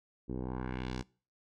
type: tone with low-pass filter sweep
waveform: 10% pulse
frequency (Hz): 63.1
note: B1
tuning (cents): +38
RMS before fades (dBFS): -38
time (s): 0.28-1.03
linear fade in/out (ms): 20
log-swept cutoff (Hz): 340 to 7000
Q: 1.4
effects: noise-tail reverb RT60 0.4 s tail -24 dB re dry